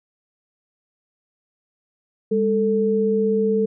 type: tone pair together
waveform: sine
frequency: 202.7 / 442.1 Hz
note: G#3 / A4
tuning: -42 / +8 cents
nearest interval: octave + major second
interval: 1350 cents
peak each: -21 / -18 dBFS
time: 2.31-3.66 s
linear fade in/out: 10 ms
effects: none